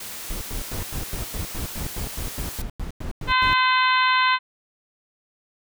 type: noise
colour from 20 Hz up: white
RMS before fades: -35 dBFS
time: 0-2.62 s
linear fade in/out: 5 ms
type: noise bursts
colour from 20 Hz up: brown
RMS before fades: -29 dBFS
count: 16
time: 0.3-3.53 s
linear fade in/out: 0 ms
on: 110 ms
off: 98 ms
type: harmonic tone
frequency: 512 Hz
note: C5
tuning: 38 cents flat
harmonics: 2 / 3 / 4 / 5 / 6 / 7 / 8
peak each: -19 / -23 / -25 / -27 / -29 / -30 / -31 dBFS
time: 3.27-4.39 s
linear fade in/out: 50 ms
effects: none